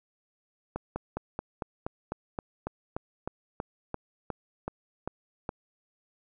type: slowing click train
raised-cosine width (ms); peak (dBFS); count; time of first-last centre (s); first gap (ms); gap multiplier
1; -18; 17; 0.76-5.491; 200; 1.05
effects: none